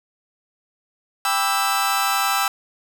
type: chord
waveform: sawtooth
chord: E minor seventh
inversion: first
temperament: just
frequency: 791.1 / 988.9 / 1186.7 / 1318.5 Hz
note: G5 / B5 / D6 / E6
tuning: +16 / +2 / +18 / 0 cents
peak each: -19 / -24 / -24 / -18 dBFS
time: 1.25-2.48 s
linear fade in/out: 2 ms
effects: none